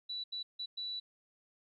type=tone bursts at uneven times; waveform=sine; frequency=3949 Hz; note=B7; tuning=1 cent flat; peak=-37 dBFS; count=4; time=0.09-0.24 / 0.32-0.43 / 0.59-0.66 / 0.77-1 s; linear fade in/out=10 ms; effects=13-bit